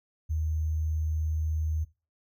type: tone with sample-and-hold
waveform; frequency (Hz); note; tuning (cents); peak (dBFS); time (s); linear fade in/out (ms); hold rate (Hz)
sine; 78.4; D#2; +14; -26; 0.29-1.85; 20; 6300
effects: noise-tail reverb RT60 0.3 s tail -19 dB re dry